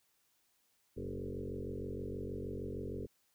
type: tone with frequency modulation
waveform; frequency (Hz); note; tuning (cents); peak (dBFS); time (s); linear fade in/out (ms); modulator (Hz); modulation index
sine; 250.5; B3; +25; -38; 0.96-3.07; 20; 46.4; 4.7
effects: white hiss -75 dBFS RMS until 3.34 s